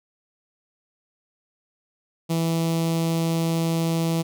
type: tone with notch filter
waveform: sawtooth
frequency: 164.81 Hz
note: E3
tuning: in tune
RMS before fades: -23 dBFS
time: 2.29-4.23 s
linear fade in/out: 20 ms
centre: 1600 Hz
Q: 0.94
effects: none